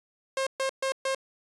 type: tone bursts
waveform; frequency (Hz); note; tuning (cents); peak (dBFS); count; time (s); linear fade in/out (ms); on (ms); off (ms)
sawtooth; 534; C5; +35; -22; 4; 0.37-1.148; 2; 97; 130
effects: resampled to 24000 Hz